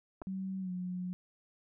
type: clicks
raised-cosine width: 1 ms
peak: -30 dBFS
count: 2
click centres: 0.217 / 0.22 s
type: tone with pitch glide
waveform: sine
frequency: 190.5 to 181.06 Hz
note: G3 to F#3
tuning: -49 to -37 cents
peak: -35 dBFS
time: 0.27-1.13 s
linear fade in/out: 0 ms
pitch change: -88 cents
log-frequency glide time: 0.6-0.71 s
effects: none